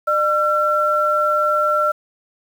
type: tone pair together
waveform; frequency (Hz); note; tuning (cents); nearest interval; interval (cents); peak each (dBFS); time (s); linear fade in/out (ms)
sine; 603.1 / 1354; D5 / E6; +46 / +46; octave + major second; 1400; -19 / -16; 0.07-1.92; 10
effects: 7-bit